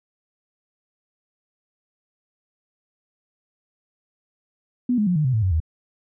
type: tone with pitch steps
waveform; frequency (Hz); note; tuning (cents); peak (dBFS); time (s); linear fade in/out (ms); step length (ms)
sine; 246.9 / 210 / 178.67 / 151.98 / 129.29 / 109.98 / 93.56 / 79.59; B3 / G#3 / F3 / D#3 / C3 / A2 / F#2 / D#2; 0 / +19 / +40 / -40 / -20 / 0 / +20 / +40; -17; 4.89-5.602; 5; 89
effects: none